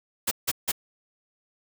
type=noise bursts; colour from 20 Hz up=white; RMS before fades=-25 dBFS; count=3; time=0.27-0.719 s; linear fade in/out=10 ms; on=43 ms; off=160 ms; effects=none